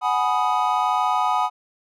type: chord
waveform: triangle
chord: G# minor seventh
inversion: third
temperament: equal with one note detuned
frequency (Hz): 740 / 841.2 / 987.8 / 1244.5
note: F#5 / G#5 / B5 / D#6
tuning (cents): 0 / +22 / 0 / 0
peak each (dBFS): -22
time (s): 0.01-1.5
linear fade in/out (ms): 50
effects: none